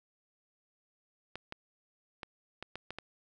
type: clicks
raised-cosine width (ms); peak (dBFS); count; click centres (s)
0.3; -24; 7; 1.356 / 1.524 / 2.232 / 2.626 / 2.756 / 2.906 / 2.986
effects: none